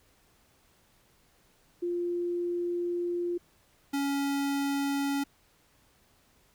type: tone pair in turn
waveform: sine / square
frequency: 349.2 / 279.8 Hz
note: F4 / C#4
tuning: 0 / +16 cents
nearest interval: major third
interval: 384 cents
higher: first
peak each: -28 / -28 dBFS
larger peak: neither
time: 1.82-3.38 / 3.93-5.24 s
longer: first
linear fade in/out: 10 ms
effects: pink hiss -65 dBFS RMS until 6.54 s